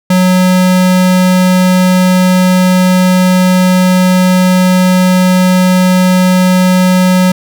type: tone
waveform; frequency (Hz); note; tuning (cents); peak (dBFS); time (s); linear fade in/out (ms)
square; 183.6; F#3; -13; -6; 0.1-7.32; 5
effects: none

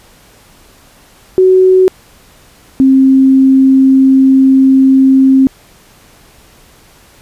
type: tone pair in turn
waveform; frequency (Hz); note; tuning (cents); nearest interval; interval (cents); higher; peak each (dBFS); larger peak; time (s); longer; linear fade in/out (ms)
sine; 373.4 / 266.1; F#4 / C4; +16 / +29; tritone; 587; first; -3; neither; 1.38-1.88 / 2.8-5.47; second; 0
effects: pink hiss -43 dBFS RMS until 7.21 s + resampled to 32000 Hz

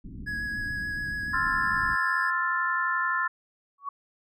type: low-pass noise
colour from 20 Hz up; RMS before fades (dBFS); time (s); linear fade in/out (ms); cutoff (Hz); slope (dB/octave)
pink; -39; 0.04-1.96; 10; 310; 48
type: tone with vibrato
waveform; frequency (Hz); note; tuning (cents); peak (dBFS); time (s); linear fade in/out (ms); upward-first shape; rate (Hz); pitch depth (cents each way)
triangle; 1670; G#6; +9; -28; 0.26-2.31; 20; sine; 7; 12
type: chord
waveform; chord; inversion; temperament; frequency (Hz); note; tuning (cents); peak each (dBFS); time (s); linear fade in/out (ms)
sine; F major seventh; second; equal with one note detuned; 1046.5 / 1325.4 / 1396.9 / 1760; C6 / E6 / F6 / A6; 0 / +9 / 0 / 0; -29 / -33 / -30 / -28; 1.33-3.28; 10
type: tone with exponential growth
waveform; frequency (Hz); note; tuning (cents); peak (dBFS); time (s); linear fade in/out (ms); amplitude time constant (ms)
sine; 1122; C#6; +21; -26; 3.78-3.89; 5; 22
effects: none

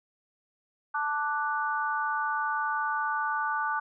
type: chord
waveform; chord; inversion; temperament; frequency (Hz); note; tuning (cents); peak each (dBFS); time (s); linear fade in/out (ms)
sine; D major; second; equal; 880 / 1174.7 / 1480; A5 / D6 / F#6; 0 / 0 / 0; -31; 0.94-3.8; 10
effects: none

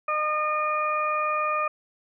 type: harmonic tone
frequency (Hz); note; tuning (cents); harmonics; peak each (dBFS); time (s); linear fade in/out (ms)
609; D#5; -37; 1 / 2 / 3 / 4; -30 / -24 / -40 / -32; 0.08-1.68; 5
effects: none

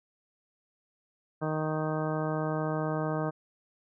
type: harmonic tone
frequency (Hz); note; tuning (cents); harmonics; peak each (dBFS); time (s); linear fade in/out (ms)
155.56; D#3; 0; 1 / 2 / 3 / 4 / 5 / 6 / 7 / 8 / 10; -32 / -35 / -36 / -35 / -40 / -42 / -42 / -41 / -44; 1.41-3.31; 20
effects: none

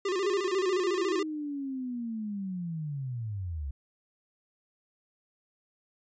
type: tone with vibrato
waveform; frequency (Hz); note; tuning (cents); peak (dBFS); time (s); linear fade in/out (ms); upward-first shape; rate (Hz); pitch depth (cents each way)
square; 378.5; F#4; +39; -28; 0.05-1.23; 5; square; 14; 91
type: linear sweep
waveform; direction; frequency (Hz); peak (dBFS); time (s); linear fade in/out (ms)
sine; down; 415.3 to 65.2; -32; 0.24-3.71; 5
effects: resampled to 16000 Hz

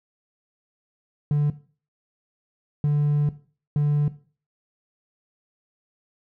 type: tone bursts at uneven times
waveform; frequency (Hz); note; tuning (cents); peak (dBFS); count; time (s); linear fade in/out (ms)
triangle; 146.83; D3; 0; -15; 3; 1.31-1.5 / 2.84-3.29 / 3.76-4.08; 2
effects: noise-tail reverb RT60 0.4 s tail -17 dB re dry + tanh soft clip ceiling -12 dBFS

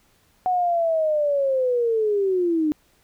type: linear sweep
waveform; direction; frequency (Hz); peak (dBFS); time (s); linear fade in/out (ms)
sine; down; 741 to 297.4; -18; 0.46-2.72; 0
effects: pink hiss -61 dBFS RMS until 3.03 s

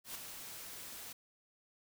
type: noise with ADSR envelope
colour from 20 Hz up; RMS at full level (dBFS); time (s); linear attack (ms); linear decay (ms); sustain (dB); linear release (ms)
white; -42; 0.04-1.13; 110; 7; -6; 8
effects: none

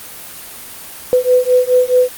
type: beating tone pair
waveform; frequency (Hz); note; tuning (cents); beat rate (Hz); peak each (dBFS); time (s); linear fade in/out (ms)
sine; 498.9 / 503.6; B4 / B4; +17 / +34; 4.7; -12; 1.13-2.09; 0
effects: white hiss -32 dBFS RMS until 2.17 s + Opus 32 kbps

